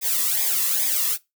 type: noise with flanger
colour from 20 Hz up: blue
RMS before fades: -22 dBFS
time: 0.01-1.18 s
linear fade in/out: 50 ms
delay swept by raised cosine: 0.69 to 1.34 ms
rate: 2.4 Hz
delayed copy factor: -0.9
effects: noise-tail reverb RT60 0.2 s tail -21 dB re dry